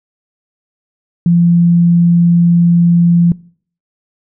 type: tone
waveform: sine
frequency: 171.7 Hz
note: F3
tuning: 29 cents flat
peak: -6 dBFS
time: 1.26-3.32 s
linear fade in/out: 2 ms
effects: noise-tail reverb RT60 0.5 s tail -22 dB re dry